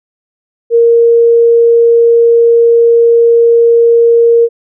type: tone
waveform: sine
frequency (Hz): 466.2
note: A#4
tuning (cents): 0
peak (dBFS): -3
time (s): 0.7-4.49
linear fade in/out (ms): 50
effects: none